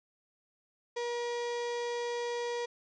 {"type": "tone", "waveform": "35% pulse", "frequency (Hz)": 477.8, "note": "A#4", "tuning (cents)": 43, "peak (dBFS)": -31, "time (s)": [0.96, 2.66], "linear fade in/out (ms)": 10, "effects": ["resampled to 16000 Hz", "12-bit"]}